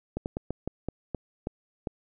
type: slowing click train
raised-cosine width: 2 ms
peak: -17 dBFS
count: 9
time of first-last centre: 0.17-1.872 s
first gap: 89 ms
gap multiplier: 1.24
effects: none